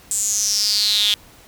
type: tone with high-pass filter sweep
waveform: sawtooth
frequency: 207.7 Hz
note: G#3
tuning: in tune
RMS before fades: -19 dBFS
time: 0.11-1.14 s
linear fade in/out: 2 ms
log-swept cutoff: 7900 to 3300 Hz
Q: 8.3
effects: pink hiss -47 dBFS RMS until 1.47 s